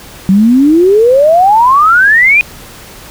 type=exponential sweep; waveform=sine; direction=up; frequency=185 to 2489 Hz; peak=-3 dBFS; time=0.29-2.41 s; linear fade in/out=0 ms; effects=pink hiss -32 dBFS RMS until 3.1 s